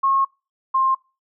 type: tone pair in turn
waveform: sine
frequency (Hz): 1085 / 1059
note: C#6 / C6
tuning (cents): -37 / +21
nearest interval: unison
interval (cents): 42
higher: first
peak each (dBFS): -15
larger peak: neither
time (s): 0.03-0.25 / 0.74-0.95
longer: first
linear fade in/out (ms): 10
effects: noise-tail reverb RT60 0.3 s tail -24 dB re dry